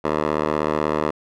10% pulse tone with band-pass filter, 76.2 Hz, D#2, 36 cents flat, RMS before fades -22 dBFS, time 0.04-1.11 s, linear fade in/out 10 ms, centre 760 Hz, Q 1.2, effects none

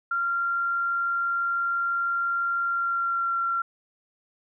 sine tone with pitch glide, 1383 to 1368.7 Hz, F6 to F6, -17 to -35 cents, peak -23 dBFS, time 0.11-3.62 s, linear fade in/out 5 ms, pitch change -18 cents, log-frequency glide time 2.66-3.36 s, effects none

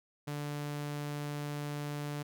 sawtooth tone, 146.4 Hz, D3, 5 cents flat, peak -32 dBFS, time 0.27-2.23 s, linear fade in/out 10 ms, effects none

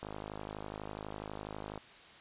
click train, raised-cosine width 1 ms, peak -27 dBFS, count 92, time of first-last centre 0.03-1.777 s, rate 52.1 Hz, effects white hiss -55 dBFS RMS until 2.2 s + resampled to 8000 Hz

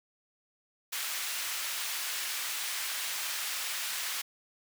pink high-pass noise, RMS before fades -35 dBFS, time 0.92-4.22 s, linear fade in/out 10 ms, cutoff 1700 Hz, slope 12 dB/octave, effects none

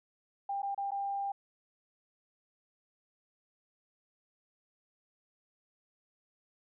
sine tone with dropouts, 796 Hz, G5, 26 cents sharp, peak -32 dBFS, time 0.49-1.32 s, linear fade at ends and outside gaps 5 ms, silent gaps 0.62-0.629 / 0.747-0.777 / 0.908-0.917 s, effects none

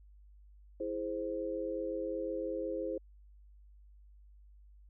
sine chord, E augmented, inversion none, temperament equal, 329.6 / 415.3 / 523.3 Hz, E4 / G#4 / B#4, 0 / 0 / 0 cents, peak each -39 / -40 / -37 dBFS, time 0.8-2.98 s, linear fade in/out 5 ms, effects added 50 Hz sine -55 dBFS peak until 4.89 s

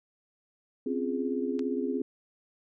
sine chord, Db major seventh, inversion third, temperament just, 259.9 / 277.2 / 346.5 / 415.8 Hz, C4 / Db4 / F4 / Ab4, -11 / 0 / -14 / +2 cents, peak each -31 / -36 / -35 / -33 dBFS, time 0.86-2.02 s, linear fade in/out 5 ms
click, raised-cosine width 0.2 ms, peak -26 dBFS, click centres 1.593 s
effects none

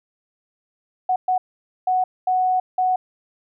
sine tone bursts at uneven times, 740 Hz, F#5, in tune, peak -16 dBFS, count 5, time 1.09-1.16 / 1.28-1.38 / 1.87-2.04 / 2.27-2.6 / 2.78-2.96 s, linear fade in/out 5 ms, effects none

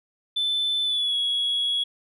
sine tone with pitch glide, 3520 to 3342 Hz, A7 to G#7, 0 to +10 cents, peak -20 dBFS, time 0.36-1.84 s, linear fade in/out 10 ms, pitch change -90 cents, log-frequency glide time 0.84-1.16 s, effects tanh soft clip ceiling -19 dBFS

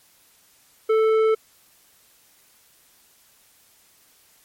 triangle tone with tanh clipping, 440 Hz, A4, in tune, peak -17 dBFS, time 0.89-1.35 s, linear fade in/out 10 ms, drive 14 dB, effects white hiss -57 dBFS RMS until 4.44 s + MP3 64 kbps

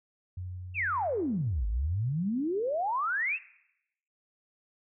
sine tone with exponential decay, 90.9 Hz, F#2, 30 cents flat, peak -34 dBFS, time 0.37-3.13 s, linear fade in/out 5 ms, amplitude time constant 600 ms
sine exponential two-way sweep, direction down then up, 2794 to 49.05 to 2794 Hz, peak -27 dBFS, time 0.74-3.39 s, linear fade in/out 50 ms, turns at 1.67 s
effects noise-tail reverb RT60 0.8 s tail -18 dB re dry

